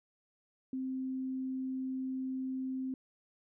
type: tone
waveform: sine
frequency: 261.2 Hz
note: C4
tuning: 3 cents flat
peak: -34 dBFS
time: 0.73-2.94 s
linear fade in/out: 2 ms
effects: none